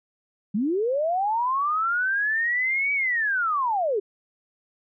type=linear two-way sweep; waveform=sine; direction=up then down; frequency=187.4 to 2289 to 377.9 Hz; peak=-21 dBFS; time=0.54-4 s; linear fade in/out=10 ms; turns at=2.93 s; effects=none